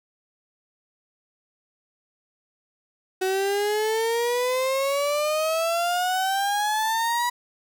35% pulse exponential sweep, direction up, 372.7 to 977 Hz, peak -20 dBFS, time 3.21-7.3 s, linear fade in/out 10 ms, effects none

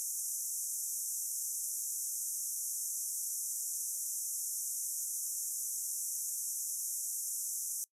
pink band-pass noise, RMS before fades -38 dBFS, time 0-7.84 s, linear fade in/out 0 ms, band 5800 to 13000 Hz, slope 96 dB/octave, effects noise-tail reverb RT60 0.1 s tail -22 dB re dry

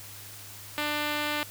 5% pulse tone with notch filter, 297.3 Hz, D4, 21 cents sharp, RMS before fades -30 dBFS, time 0.78-1.43 s, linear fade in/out 0 ms, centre 8900 Hz, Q 1.5, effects added 101 Hz sine -50 dBFS peak until 1.5 s + white hiss -45 dBFS RMS until 1.5 s

